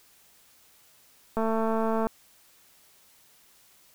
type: click train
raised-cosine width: 1 ms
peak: -15 dBFS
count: 157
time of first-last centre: 1.37-2.07 s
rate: 223 Hz
effects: white hiss -59 dBFS RMS until 3.94 s